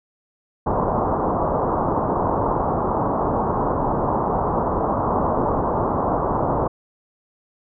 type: low-pass noise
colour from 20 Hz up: white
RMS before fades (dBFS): -21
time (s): 0.66-6.68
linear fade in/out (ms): 10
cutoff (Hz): 1100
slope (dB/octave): 48
effects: none